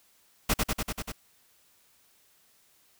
pink noise with echo, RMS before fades -24 dBFS, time 0.49-0.54 s, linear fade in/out 10 ms, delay 97 ms, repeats 6, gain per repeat -2 dB, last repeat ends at 1.122 s, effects white hiss -64 dBFS RMS until 2.99 s

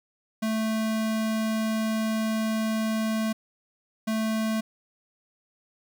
square tone pair in turn, 220 / 220 Hz, A3 / A3, 0 / 0 cents, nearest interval unison, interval 0 cents, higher neither, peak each -25 dBFS, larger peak neither, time 0.42-3.33 / 4.07-4.61 s, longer first, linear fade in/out 10 ms, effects 11-bit

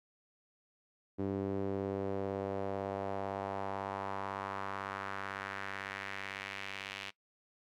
sawtooth tone with band-pass filter sweep, 98 Hz, G2, in tune, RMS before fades -39 dBFS, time 1.18-7.11 s, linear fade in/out 20 ms, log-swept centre 330 to 2800 Hz, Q 1.9, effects noise-tail reverb RT60 0.1 s tail -19 dB re dry

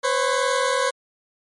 20% pulse tone pair together, 503 / 544.4 Hz, B4 / C#5, +32 / -31 cents, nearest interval minor second, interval 137 cents, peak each -17 dBFS, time 0.03-0.91 s, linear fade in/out 20 ms, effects MP3 48 kbps

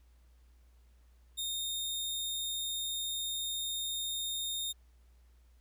sawtooth tone, 3674 Hz, A#7, 26 cents flat, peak -31 dBFS, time 1.37-4.73 s, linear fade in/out 20 ms, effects added 60 Hz sine -59 dBFS peak until 5.6 s + pink hiss -74 dBFS RMS until 5.6 s

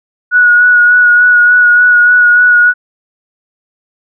sine tone with vibrato, 1459 Hz, F#6, 25 cents flat, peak -3 dBFS, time 0.31-2.74 s, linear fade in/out 50 ms, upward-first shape sine, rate 3.4 Hz, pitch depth 18 cents each way, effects none

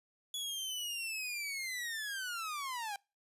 sawtooth linear sweep, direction down, 3412 to 784 Hz, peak -34 dBFS, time 0.34-2.96 s, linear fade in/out 2 ms, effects noise-tail reverb RT60 0.3 s tail -26 dB re dry + resampled to 32000 Hz

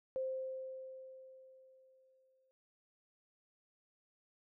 sine tone with exponential decay, 523.3 Hz, C5, in tune, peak -34 dBFS, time 0.16-2.51 s, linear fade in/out 0 ms, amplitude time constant 510 ms, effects none

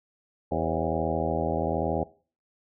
harmonic tone with a mistuned harmonic, 81 Hz, E2, 30 cents flat, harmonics 1 / 2 / 3 / 4 / 5 / 6 / 7 / 8 / 9 / 10, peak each -34 / -34 / -34 / -34 / -34 / -34 / -34 / -34 / -34 / -34 dBFS, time 0.51-2.04 s, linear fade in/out 10 ms, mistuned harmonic 6, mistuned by +96 cents, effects noise-tail reverb RT60 0.4 s tail -20 dB re dry

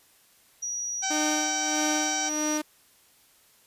sine tone, 5790 Hz, F#8, 38 cents flat, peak -29 dBFS, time 0.62-2.58 s, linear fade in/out 10 ms
harmonic tone, 768 Hz, G5, 36 cents flat, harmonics 1 / 2 / 3 / 4 / 5 / 6 / 7 / 8 / 9 / 10, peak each -32 / -35 / -37 / -38 / -39 / -40 / -40 / -41 / -42 / -42 dBFS, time 1.02-2.3 s, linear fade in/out 20 ms
sawtooth tone with tremolo, 303.7 Hz, D#4, 42 cents flat, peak -22 dBFS, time 1.1-2.62 s, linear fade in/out 10 ms, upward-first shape sine, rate 1.6 Hz, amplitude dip 70%
effects white hiss -60 dBFS RMS until 3.66 s + resampled to 32000 Hz

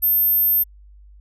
sine tone, 13300 Hz, G#9, 1 cent sharp, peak -13 dBFS, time 0.02-0.64 s, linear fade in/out 20 ms, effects tanh soft clip ceiling -11 dBFS + added 50 Hz sine -43 dBFS peak until 1.2 s

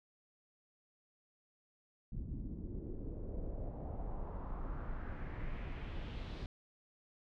brown noise with low-pass filter sweep, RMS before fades -42 dBFS, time 2.12-6.46 s, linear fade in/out 2 ms, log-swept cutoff 210 to 4200 Hz, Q 2.3, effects none

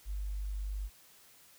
sine tone, 49.79 Hz, G1, 28 cents sharp, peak -34 dBFS, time 0.05-0.9 s, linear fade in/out 50 ms, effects white hiss -60 dBFS RMS until 1.58 s

